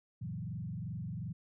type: tone with frequency modulation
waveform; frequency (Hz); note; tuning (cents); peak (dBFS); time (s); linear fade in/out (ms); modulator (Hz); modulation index
sine; 140.9; C#3; +29; -37; 0.21-1.33; 10; 22.7; 1.9
effects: none